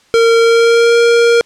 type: tone with pitch glide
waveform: square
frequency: 459.7 to 468.8 Hz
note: A#4 to A#4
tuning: -24 to +10 cents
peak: -7 dBFS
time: 0.14-1.41 s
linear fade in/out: 0 ms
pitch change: +34 cents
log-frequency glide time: 0.4-0.98 s
effects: white hiss -50 dBFS RMS until 1.45 s + low-pass 6000 Hz 12 dB/octave